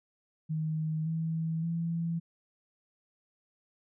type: tone with pitch steps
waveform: sine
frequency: 157 / 161.97 / 167.11 Hz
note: D#3 / E3 / E3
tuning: +16 / -30 / +24 cents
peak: -29 dBFS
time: 0.49-2.2 s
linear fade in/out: 20 ms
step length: 570 ms
effects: none